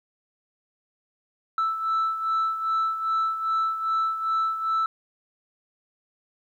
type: beating tone pair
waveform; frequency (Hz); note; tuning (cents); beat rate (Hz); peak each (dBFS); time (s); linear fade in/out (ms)
sine; 1318.5 / 1321; E6 / E6; 0 / +3; 2.5; -22 / -28; 1.58-4.86; 2
effects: tanh soft clip ceiling -19 dBFS + 10-bit